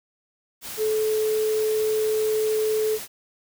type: tone in noise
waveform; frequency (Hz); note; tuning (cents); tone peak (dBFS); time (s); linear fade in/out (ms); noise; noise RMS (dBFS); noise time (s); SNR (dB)
sine; 433.2; A4; -27; -20; 0.77-2.99; 50; white; -35; 0.61-3.08; +12
effects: none